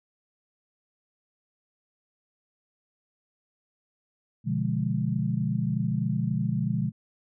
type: chord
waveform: sine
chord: B diminished seventh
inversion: none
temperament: equal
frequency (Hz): 123.47 / 146.83 / 174.61 / 207.7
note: B2 / D3 / F3 / Ab3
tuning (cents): 0 / 0 / 0 / 0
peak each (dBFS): -29 / -30 / -30 / -30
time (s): 4.44-6.92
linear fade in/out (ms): 50
effects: none